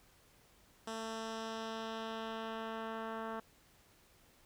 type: tone with low-pass filter sweep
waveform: 10% pulse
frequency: 223.5 Hz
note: A3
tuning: 27 cents sharp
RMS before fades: -42 dBFS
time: 0.87-3.4 s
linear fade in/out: 5 ms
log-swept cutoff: 8100 to 1600 Hz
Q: 1.2
effects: pink hiss -66 dBFS RMS until 4.45 s